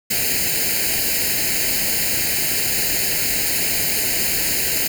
white noise with comb filter, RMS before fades -20 dBFS, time 0.1-4.88 s, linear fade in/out 10 ms, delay 0.43 ms, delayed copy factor +0.9, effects none

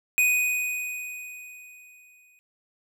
square tone with exponential decay, 2489 Hz, D#7, in tune, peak -18 dBFS, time 0.18-2.39 s, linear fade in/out 0 ms, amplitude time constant 480 ms, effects none

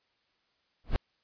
brown noise with exponential growth, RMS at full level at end -20 dBFS, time 0.84-0.96 s, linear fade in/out 0 ms, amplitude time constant 25 ms, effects white hiss -73 dBFS RMS until 1.23 s + resampled to 11025 Hz

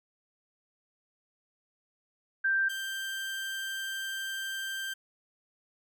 sine / 30% pulse tone pair in turn, 1572 / 1572 Hz, G6 / G6, +4 / +4 cents, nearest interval unison, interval 0 cents, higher neither, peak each -24 / -31 dBFS, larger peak first, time 2.44-2.69 / 2.69-4.94 s, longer second, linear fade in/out 10 ms, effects none

